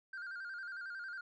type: tone with vibrato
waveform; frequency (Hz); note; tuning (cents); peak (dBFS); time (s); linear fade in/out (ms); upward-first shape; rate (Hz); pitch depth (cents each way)
sine; 1490; F#6; +12; -39; 0.13-1.21; 5; square; 11; 81
effects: tanh soft clip ceiling -41 dBFS